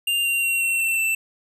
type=tone with pitch steps; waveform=square; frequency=2794 / 2768 / 2743 / 2718 / 2693 / 2668 Hz; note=F7 / F7 / F7 / F7 / E7 / E7; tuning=0 / -16 / -32 / -48 / +36 / +20 cents; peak=-20 dBFS; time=0.07-1.15 s; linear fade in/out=5 ms; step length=180 ms; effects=none